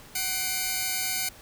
5% pulse tone cluster, 749 / 2110 / 2361 Hz, F#5 / C7 / D7, +21 / +14 / +9 cents, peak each -21 dBFS, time 0.15-1.29 s, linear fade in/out 5 ms, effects pink hiss -49 dBFS RMS until 1.41 s

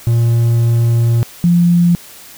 triangle / sine tone pair in turn, 117 / 173.4 Hz, A#2 / F3, +7 / -12 cents, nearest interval perfect fifth, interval 681 cents, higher second, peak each -7 dBFS, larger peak neither, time 0.07-1.23 / 1.44-1.95 s, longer first, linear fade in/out 0 ms, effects white hiss -37 dBFS RMS until 2.37 s

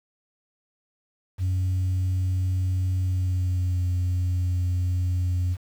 sine tone with pitch glide, 92.5 to 90.13 Hz, F#2 to F#2, 0 to -45 cents, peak -19 dBFS, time 1.38-5.57 s, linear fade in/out 50 ms, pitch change -45 cents, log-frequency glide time 3.02-3.8 s, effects tanh soft clip ceiling -20 dBFS + 8-bit

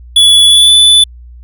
square tone with pitch glide, 3418 to 3484 Hz, G#7 to A7, +49 to -18 cents, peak -3 dBFS, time 0.16-1.04 s, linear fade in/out 5 ms, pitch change +33 cents, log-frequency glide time 0.48-0.72 s, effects added 60 Hz sine -30 dBFS peak until 1.43 s

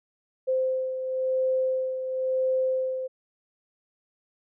sine beating tone pair, 519 / 519.97 Hz, C5 / C5, -14 / -11 cents, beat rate 0.97 Hz, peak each -24 / -32 dBFS, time 0.47-3.08 s, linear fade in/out 20 ms, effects none

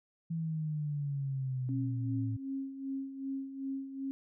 sine exponential sweep, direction down, 166.1 to 110 Hz, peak -32 dBFS, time 0.3-2.37 s, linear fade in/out 10 ms
sine tone with tremolo, 270.4 Hz, C#4, 43 cents flat, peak -33 dBFS, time 1.69-4.11 s, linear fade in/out 0 ms, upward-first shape sine, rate 2.6 Hz, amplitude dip 65%
effects none

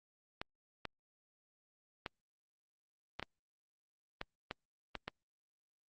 clicks, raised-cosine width 0.3 ms, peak -23 dBFS, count 9, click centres 0.415 / 0.853 / 2.062 / 3.196 / 3.227 / 4.214 / 4.511 / 4.953 / 5.08 s, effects Opus 48 kbps

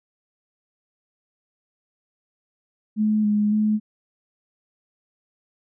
sine tone with pitch steps, 213.9 / 209 / 213.5 Hz, A3 / G#3 / G#3, -49 / +11 / +48 cents, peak -17 dBFS, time 2.96-3.8 s, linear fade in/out 50 ms, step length 280 ms, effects none

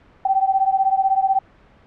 sine beating tone pair, 767 / 783 Hz, G5 / G5, -38 / -2 cents, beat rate 16 Hz, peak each -17 / -19 dBFS, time 0.25-1.39 s, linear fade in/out 5 ms, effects pink hiss -51 dBFS RMS until 1.86 s + low-pass 2000 Hz 12 dB/octave

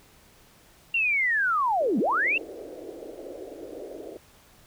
sine linear two-way sweep, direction down then up, 2786 to 184.2 to 2786 Hz, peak -21 dBFS, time 0.94-2.38 s, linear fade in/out 5 ms, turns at 1.99 s
pink band-pass noise, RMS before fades -40 dBFS, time 1.8-4.17 s, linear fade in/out 2 ms, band 310 to 620 Hz, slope 48 dB/octave
effects pink hiss -56 dBFS RMS until 4.66 s

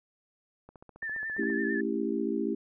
click train, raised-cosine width 1 ms, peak -35 dBFS, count 13, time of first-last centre 0.69-1.501 s, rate 14.8 Hz
sine tone with vibrato, 1760 Hz, A6, in tune, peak -32 dBFS, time 1.02-1.81 s, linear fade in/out 5 ms, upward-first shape sine, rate 8.9 Hz, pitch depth 45 cents each way
sine chord, A dominant seventh, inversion none, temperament just, 220 / 275 / 330 / 396 Hz, A3 / C#4 / E4 / G4, 0 / -14 / +2 / +18 cents, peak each -33 dBFS, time 1.38-2.55 s, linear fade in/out 10 ms
effects none

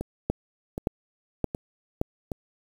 two click trains, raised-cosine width 2 ms, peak -10 / -17 dBFS, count 4 / 4, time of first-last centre 0.3-2.014 / 0.01-2.318 s, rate 1.75 / 1.3 Hz, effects 7-bit

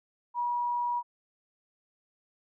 sine tone, 964 Hz, B5, 42 cents flat, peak -27 dBFS, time 0.34-1.03 s, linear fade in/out 50 ms, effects none

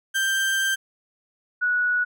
35% pulse / sine tone pair in turn, 1573 / 1467.3 Hz, G6 / F#6, +6 / -15 cents, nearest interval minor second, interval 121 cents, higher first, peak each -19 dBFS, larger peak neither, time 0.14-0.76 / 1.61-2.05 s, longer first, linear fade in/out 20 ms, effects none

